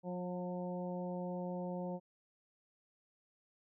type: harmonic tone with a mistuned harmonic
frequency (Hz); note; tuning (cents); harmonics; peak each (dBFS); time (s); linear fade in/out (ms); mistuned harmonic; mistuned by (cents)
179.6; F3; +49; 1 / 2 / 3 / 4 / 5; -40 / -47 / -43 / -50 / -50; 0.03-2; 50; 2; -17
effects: none